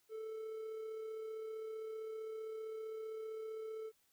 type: tone with amplitude modulation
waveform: triangle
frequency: 440 Hz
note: A4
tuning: in tune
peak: -39 dBFS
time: 0.09-3.92 s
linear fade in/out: 50 ms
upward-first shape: sine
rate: 35.4 Hz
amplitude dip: 30%
effects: white hiss -75 dBFS RMS until 4.12 s